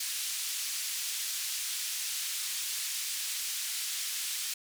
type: band-pass noise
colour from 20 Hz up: white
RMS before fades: -35 dBFS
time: 0-4.54 s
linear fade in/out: 5 ms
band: 2600 to 9700 Hz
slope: 12 dB/octave
effects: none